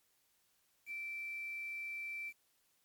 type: tone with quantisation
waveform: sine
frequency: 2336 Hz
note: D7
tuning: 10 cents flat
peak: -40 dBFS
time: 0.86-2.33 s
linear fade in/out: 50 ms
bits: 10
effects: white hiss -75 dBFS RMS until 2.84 s + MP3 96 kbps